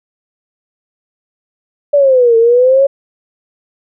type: exponential two-way sweep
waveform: sine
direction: down then up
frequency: 586 to 451.1 to 559 Hz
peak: -5 dBFS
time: 1.93-2.87 s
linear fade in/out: 10 ms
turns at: 2.37 s
effects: none